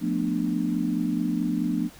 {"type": "chord", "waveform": "sine", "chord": "B half-diminished seventh", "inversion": "second", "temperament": "just", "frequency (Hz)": [177.8, 222.2, 246.9, 296.3], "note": ["F3", "A3", "B3", "D4"], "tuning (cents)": [31, 17, 0, 15], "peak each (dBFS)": [-29, -29, -28, -28], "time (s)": [0, 1.9], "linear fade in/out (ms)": 50, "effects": ["pink hiss -49 dBFS RMS until 1.99 s"]}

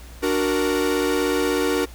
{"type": "chord", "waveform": "45% pulse", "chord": "D augmented", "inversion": "none", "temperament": "equal", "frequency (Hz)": [293.7, 370, 466.2], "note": ["D4", "F#4", "A#4"], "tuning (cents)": [0, 0, 0], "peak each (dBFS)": [-24, -24, -23], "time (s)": [0.22, 1.86], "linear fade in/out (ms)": 20, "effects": ["added 60 Hz sine -39 dBFS peak until 1.94 s", "pink hiss -46 dBFS RMS until 1.94 s"]}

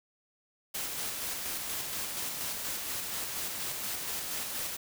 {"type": "noise with tremolo", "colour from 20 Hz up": "white", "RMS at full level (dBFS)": -35, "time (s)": [0.74, 4.77], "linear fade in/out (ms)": 10, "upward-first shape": "square", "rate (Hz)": 4.2, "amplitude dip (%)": 25, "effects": []}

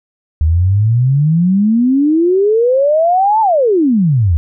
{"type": "exponential two-way sweep", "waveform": "sine", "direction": "up then down", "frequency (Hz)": [75.4, 904, 75.4], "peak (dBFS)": -8, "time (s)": [0.41, 4.37], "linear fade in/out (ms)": 0, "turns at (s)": 3.41, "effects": []}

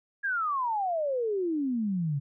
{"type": "exponential sweep", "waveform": "sine", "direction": "down", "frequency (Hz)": [1670, 135.4], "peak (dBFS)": -26, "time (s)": [0.23, 2.2], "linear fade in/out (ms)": 20, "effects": []}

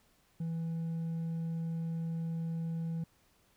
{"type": "tone with hard clipping", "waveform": "sine", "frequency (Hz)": 164.81, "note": "E3", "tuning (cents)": 0, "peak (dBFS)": -34, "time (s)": [0.4, 3.04], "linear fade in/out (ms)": 5, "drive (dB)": 2, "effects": ["pink hiss -69 dBFS RMS until 3.56 s"]}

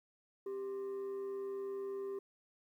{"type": "tone with frequency modulation", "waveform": "sine", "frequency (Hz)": 393.9, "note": "G4", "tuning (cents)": 8, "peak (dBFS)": -36, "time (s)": [0.46, 2.19], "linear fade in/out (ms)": 5, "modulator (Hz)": 659, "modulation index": 0.22, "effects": ["tanh soft clip ceiling -37 dBFS", "12-bit"]}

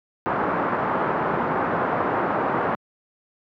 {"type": "low-pass noise", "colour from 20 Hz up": "white", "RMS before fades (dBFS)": -23, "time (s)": [0.26, 2.75], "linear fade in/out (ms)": 0, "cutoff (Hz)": 1300, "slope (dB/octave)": 24, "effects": ["high-pass 150 Hz 12 dB/octave"]}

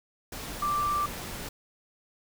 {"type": "tone in noise", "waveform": "sine", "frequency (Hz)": 1174.7, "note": "D6", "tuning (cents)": 0, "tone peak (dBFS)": -25, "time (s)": [0.62, 1.06], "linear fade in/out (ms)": 5, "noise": "pink", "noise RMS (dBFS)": -38, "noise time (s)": [0.32, 1.49], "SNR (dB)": 10, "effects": []}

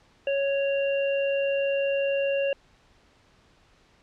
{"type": "harmonic tone", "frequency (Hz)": 554.4, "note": "C#5", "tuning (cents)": 0, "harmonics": [1, 3, 5], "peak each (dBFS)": [-23, -39, -32], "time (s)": [0.27, 2.53], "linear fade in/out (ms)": 2, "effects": ["pink hiss -60 dBFS RMS until 4.02 s", "low-pass 5000 Hz 12 dB/octave"]}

